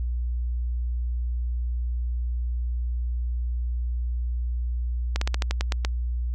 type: slowing click train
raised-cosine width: 0.2 ms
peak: -9 dBFS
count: 9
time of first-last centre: 5.16-5.849 s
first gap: 54 ms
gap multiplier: 1.13
effects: added 60 Hz sine -24 dBFS peak until 6.34 s